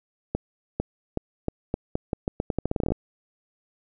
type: accelerating click train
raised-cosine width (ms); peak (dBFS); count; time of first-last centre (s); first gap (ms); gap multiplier
2; -11; 20; 0.35-2.92; 450; 0.83
effects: none